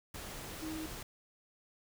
sine tone in noise, 315.5 Hz, D#4, 24 cents sharp, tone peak -39 dBFS, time 0.62-0.86 s, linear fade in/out 5 ms, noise pink, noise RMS -45 dBFS, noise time 0.14-1.03 s, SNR +3 dB, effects none

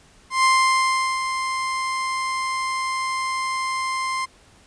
30% pulse tone with ADSR envelope, 1048 Hz, C6, 2 cents sharp, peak -11 dBFS, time 0.3-4.26 s, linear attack 140 ms, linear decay 750 ms, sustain -9 dB, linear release 18 ms, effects pink hiss -53 dBFS RMS until 4.66 s + resampled to 22050 Hz

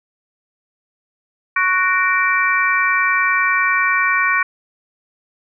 harmonic tone with a mistuned harmonic, 370 Hz, F#4, in tune, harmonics 3 / 4 / 5 / 6, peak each -19 / -19 / -19 / -19 dBFS, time 1.56-4.43 s, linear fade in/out 5 ms, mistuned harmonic 6, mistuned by +84 cents, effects none

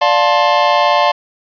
square chord, D minor seventh, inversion none, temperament just, 587.3 / 704.8 / 881 / 1057.2 Hz, D5 / F5 / A5 / C6, 0 / +16 / +2 / +18 cents, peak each -16 dBFS, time 0.01-1.12 s, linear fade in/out 10 ms, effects resampled to 11025 Hz + 7-bit

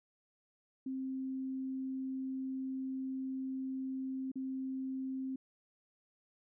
sine tone with dropouts, 263.6 Hz, C4, 13 cents sharp, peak -36 dBFS, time 0.86-5.36 s, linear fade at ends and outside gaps 5 ms, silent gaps 4.317-4.356 s, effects none

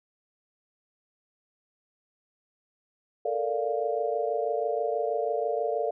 sine chord, Bb major seventh, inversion third, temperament equal, 440 / 466.2 / 587.3 / 698.5 Hz, A4 / Bb4 / D5 / F5, 0 / 0 / 0 / 0 cents, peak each -31 dBFS, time 3.25-5.91 s, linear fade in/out 5 ms, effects none

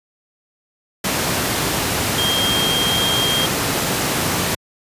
sine tone in noise, 3214 Hz, G7, 43 cents sharp, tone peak -18 dBFS, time 2.18-3.46 s, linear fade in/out 5 ms, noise pink, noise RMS -19 dBFS, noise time 1.04-4.55 s, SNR -2 dB, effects high-pass 100 Hz 12 dB/octave + resampled to 32000 Hz

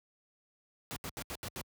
pink noise bursts, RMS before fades -40 dBFS, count 6, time 0.91-1.613 s, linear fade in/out 0 ms, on 53 ms, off 77 ms, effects high-pass 60 Hz 12 dB/octave

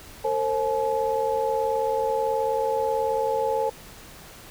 sine tone cluster, 454.5 / 533 / 855 Hz, A#4 / C5 / A5, -44 / +32 / -50 cents, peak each -26 dBFS, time 0.24-3.7 s, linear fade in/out 10 ms, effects pink hiss -45 dBFS RMS until 4.5 s

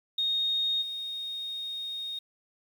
sine tone with level steps, 3714 Hz, A#7, 7 cents flat, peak -25 / -33 dBFS, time 0.18-2.19 s, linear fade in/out 5 ms, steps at 0.81 s, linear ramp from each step 20 ms, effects 9-bit

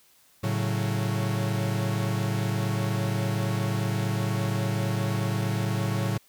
45% pulse chord, F# minor, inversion first, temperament equal, 110 / 138.59 / 185 Hz, A2 / C#3 / F#3, 0 / 0 / 0 cents, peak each -27 / -31 / -31 dBFS, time 0.43-6.18 s, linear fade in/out 10 ms, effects white hiss -60 dBFS RMS until 6.28 s

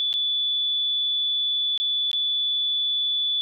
sine tone with dropouts, 3462 Hz, A7, 29 cents flat, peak -21 dBFS, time 0-3.41 s, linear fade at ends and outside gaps 0 ms, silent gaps 0.129-0.139 / 1.777-1.8 / 2.115-2.131 s, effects none

